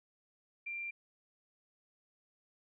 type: tone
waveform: sine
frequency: 2372 Hz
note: D7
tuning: 17 cents sharp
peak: -38 dBFS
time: 0.66-0.91 s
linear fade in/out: 10 ms
effects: none